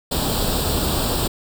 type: noise with comb filter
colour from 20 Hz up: pink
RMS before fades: -21 dBFS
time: 0.11-1.28 s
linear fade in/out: 10 ms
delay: 0.24 ms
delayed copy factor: +0.75
effects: none